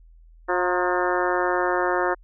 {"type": "harmonic tone with a mistuned harmonic", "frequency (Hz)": 179, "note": "F3", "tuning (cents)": 43, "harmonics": [2, 3, 4, 5, 6, 7, 8, 9, 10], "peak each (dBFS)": [-25, -27, -28, -29, -30, -30, -31, -32, -32], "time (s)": [0.48, 2.15], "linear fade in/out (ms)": 20, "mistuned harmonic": 5, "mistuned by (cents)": 58, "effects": ["added 41 Hz sine -47 dBFS peak until 2.23 s"]}